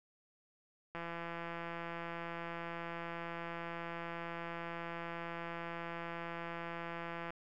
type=click train; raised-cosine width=0.5 ms; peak=-28 dBFS; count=1075; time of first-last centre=0.95-7.305 s; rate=169 Hz; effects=none